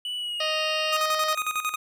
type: tone with pitch glide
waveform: triangle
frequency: 2960 to 2802 Hz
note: F#7 to F7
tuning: 0 to +5 cents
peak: -27 dBFS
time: 0.05-0.97 s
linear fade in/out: 2 ms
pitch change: -95 cents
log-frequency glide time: 0.16-0.55 s
type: harmonic tone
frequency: 622.3 Hz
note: D#5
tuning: in tune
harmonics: 1 / 2 / 3 / 4 / 5 / 6 / 7 / 8 / 9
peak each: -29 / -32 / -34 / -35 / -36 / -37 / -37 / -38 / -39 dBFS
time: 0.4-1.35 s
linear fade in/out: 5 ms
type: tone with tremolo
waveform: 25% pulse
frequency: 1244.5 Hz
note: D#6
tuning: in tune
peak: -20 dBFS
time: 0.92-1.76 s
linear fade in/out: 10 ms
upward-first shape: square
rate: 11 Hz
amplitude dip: 70%
effects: none